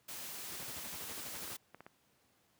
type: noise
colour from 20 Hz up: white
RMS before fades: -45 dBFS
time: 0.08-1.57 s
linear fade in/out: 10 ms
type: noise bursts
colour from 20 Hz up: pink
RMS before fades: -48 dBFS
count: 13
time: 0.51-1.541 s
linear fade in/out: 10 ms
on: 47 ms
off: 35 ms
type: clicks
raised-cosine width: 0.5 ms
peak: -35 dBFS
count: 4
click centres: 1.477 / 1.746 / 1.806 / 1.865 s
effects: pink hiss -72 dBFS RMS until 2.59 s + high-pass 100 Hz 12 dB/octave